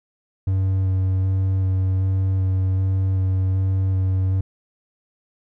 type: tone with vibrato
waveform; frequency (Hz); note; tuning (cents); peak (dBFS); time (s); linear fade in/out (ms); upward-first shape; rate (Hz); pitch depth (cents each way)
triangle; 94.7; F#2; +41; -15; 0.47-4.41; 5; square; 1.3; 10
effects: none